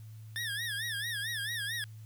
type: tone with vibrato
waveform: 25% pulse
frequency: 1753 Hz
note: A6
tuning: 7 cents flat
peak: -30 dBFS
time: 0.36-1.84 s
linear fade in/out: 0 ms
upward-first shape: sine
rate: 4.5 Hz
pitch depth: 150 cents each way
effects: added 109 Hz sine -45 dBFS peak until 2.05 s + white hiss -65 dBFS RMS until 2.05 s